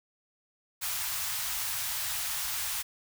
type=band-stop noise; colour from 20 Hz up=white; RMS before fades=-33 dBFS; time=0.81-2.83 s; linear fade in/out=20 ms; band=120 to 780 Hz; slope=24 dB/octave; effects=none